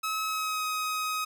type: tone with pitch glide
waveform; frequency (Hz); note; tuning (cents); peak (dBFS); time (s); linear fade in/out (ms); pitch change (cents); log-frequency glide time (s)
sawtooth; 1286 to 1261; E6 to D#6; -43 to +23; -25; 0.03-1.25; 10; -34; 0.24-0.64
effects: none